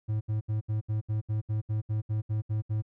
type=tone bursts; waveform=triangle; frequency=107.9 Hz; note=A2; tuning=33 cents flat; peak=-24 dBFS; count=14; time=0.08-2.823 s; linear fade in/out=20 ms; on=130 ms; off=71 ms; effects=none